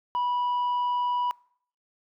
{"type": "tone", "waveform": "sine", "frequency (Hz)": 980, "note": "B5", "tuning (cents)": -14, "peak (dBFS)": -21, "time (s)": [0.15, 1.31], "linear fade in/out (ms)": 0, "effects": ["noise-tail reverb RT60 0.6 s tail -25 dB re dry", "tanh soft clip ceiling -23 dBFS"]}